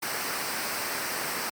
pink noise with comb filter, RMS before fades -31 dBFS, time 0.02-1.5 s, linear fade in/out 10 ms, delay 0.29 ms, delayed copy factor -0.55, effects high-pass 200 Hz 12 dB/octave + MP3 96 kbps

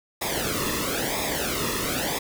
pink noise with flanger, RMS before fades -27 dBFS, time 0.21-2.19 s, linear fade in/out 10 ms, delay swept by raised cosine 0.67 to 1.33 ms, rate 1 Hz, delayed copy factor -0.75, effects none

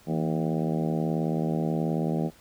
harmonic tone with a mistuned harmonic, 78.6 Hz, D#2, 18 cents sharp, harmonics 2 / 3 / 4 / 5 / 6 / 7 / 8 / 9 / 10, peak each -27 / -31 / -33 / -35 / -37 / -38 / -39 / -40 / -41 dBFS, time 0.06-2.31 s, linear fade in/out 50 ms, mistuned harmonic 2, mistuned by +80 cents, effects pink hiss -56 dBFS RMS until 2.4 s

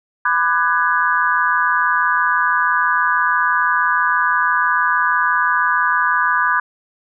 sine chord, G# half-diminished seventh, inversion first, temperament just, 996.7 / 1196.1 / 1495.1 / 1661.2 Hz, B5 / D6 / F#6 / G#6, +16 / +31 / +18 / 0 cents, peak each -19 dBFS, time 0.25-6.6 s, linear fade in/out 5 ms, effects none

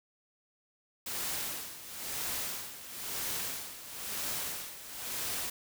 white noise with tremolo, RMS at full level -35 dBFS, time 1.06-5.5 s, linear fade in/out 5 ms, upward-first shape sine, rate 1 Hz, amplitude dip 75%, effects none

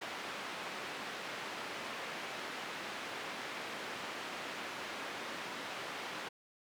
white band-pass noise, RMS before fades -43 dBFS, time 0.01-6.29 s, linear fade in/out 10 ms, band 200 to 2400 Hz, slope 12 dB/octave, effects none

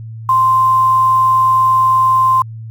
sine tone with quantisation, 1043 Hz, C6, 6 cents flat, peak -8 dBFS, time 0.29-2.42 s, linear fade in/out 2 ms, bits 6, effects added 112 Hz sine -26 dBFS peak until 2.7 s

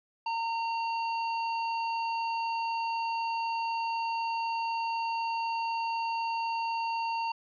square tone, 916 Hz, A#5, 31 cents flat, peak -30 dBFS, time 0.26-7.32 s, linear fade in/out 5 ms, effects resampled to 11025 Hz + 11-bit

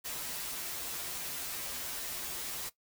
white noise with comb filter, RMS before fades -39 dBFS, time 0.04-2.7 s, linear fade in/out 20 ms, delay 9.6 ms, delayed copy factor -0.9, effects noise-tail reverb RT60 0.1 s tail -17 dB re dry

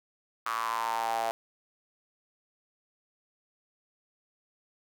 sawtooth tone with high-pass filter sweep, 113.8 Hz, A#2, 41 cents flat, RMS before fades -31 dBFS, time 0.46-1.31 s, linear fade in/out 0 ms, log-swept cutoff 1200 to 710 Hz, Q 6.9, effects none

